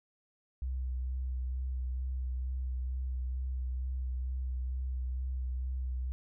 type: tone with vibrato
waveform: sine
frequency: 63.7 Hz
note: C2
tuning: 46 cents flat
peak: -32 dBFS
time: 0.62-6.12 s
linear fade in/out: 0 ms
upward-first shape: sine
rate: 2.2 Hz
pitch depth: 21 cents each way
effects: none